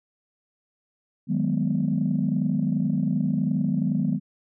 sine chord, G# minor seventh, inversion second, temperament equal, 155.56 / 185 / 207.7 / 246.9 Hz, D#3 / F#3 / G#3 / B3, 0 / 0 / 0 / 0 cents, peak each -26 dBFS, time 1.27-4.2 s, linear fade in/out 50 ms, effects tanh soft clip ceiling -13 dBFS

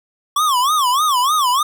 square tone with vibrato, 1108.7 Hz, C#6, in tune, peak -14 dBFS, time 0.36-1.63 s, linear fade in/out 5 ms, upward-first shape sine, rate 3.3 Hz, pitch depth 220 cents each way, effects none

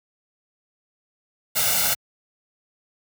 white noise with comb filter, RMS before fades -21 dBFS, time 1.55-1.95 s, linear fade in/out 20 ms, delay 1.4 ms, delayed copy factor +1, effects high-pass 80 Hz 12 dB/octave

